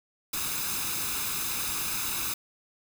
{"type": "noise with comb filter", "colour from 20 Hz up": "white", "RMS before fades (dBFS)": -31, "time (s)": [0.33, 2.34], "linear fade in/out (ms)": 5, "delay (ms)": 0.79, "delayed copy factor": 0.6, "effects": []}